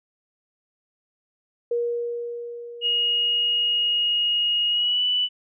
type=tone with exponential decay; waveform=sine; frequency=474.6 Hz; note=A#4; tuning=31 cents sharp; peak=-20 dBFS; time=1.71-4.47 s; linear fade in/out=5 ms; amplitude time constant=600 ms
type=tone with pitch glide; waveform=sine; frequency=2874 to 2972 Hz; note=F7 to F#7; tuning=+49 to +7 cents; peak=-19 dBFS; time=2.81-5.29 s; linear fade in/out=50 ms; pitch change=+58 cents; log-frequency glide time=4.69-5.03 s
effects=none